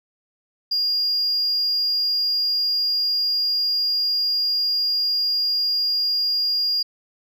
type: tone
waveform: sine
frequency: 4831 Hz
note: D8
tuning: 48 cents sharp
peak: -17 dBFS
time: 0.71-6.83 s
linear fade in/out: 10 ms
effects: tanh soft clip ceiling -16 dBFS